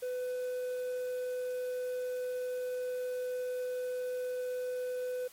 triangle tone with quantisation, 501 Hz, B4, 25 cents sharp, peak -31 dBFS, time 0.02-5.28 s, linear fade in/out 10 ms, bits 10, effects white hiss -56 dBFS RMS until 5.32 s + MP3 64 kbps

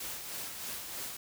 white noise with tremolo, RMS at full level -39 dBFS, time 0-1.17 s, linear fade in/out 5 ms, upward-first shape sine, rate 3.2 Hz, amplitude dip 40%, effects none

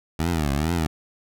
15% pulse tone with vibrato, 77.2 Hz, D#2, 13 cents flat, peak -15 dBFS, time 0.19-0.87 s, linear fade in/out 5 ms, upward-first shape triangle, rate 2.3 Hz, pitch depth 230 cents each way, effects none

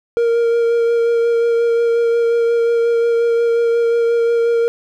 triangle tone with vibrato, 466.2 Hz, A#4, in tune, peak -10 dBFS, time 0.17-4.68 s, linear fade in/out 0 ms, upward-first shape sine, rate 5.6 Hz, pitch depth 13 cents each way, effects none

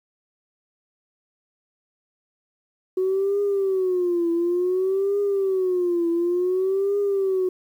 sine tone with vibrato, 370 Hz, F#4, in tune, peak -18 dBFS, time 2.97-7.49 s, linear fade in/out 5 ms, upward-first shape triangle, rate 0.56 Hz, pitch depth 170 cents each way, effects tanh soft clip ceiling -15 dBFS + 9-bit

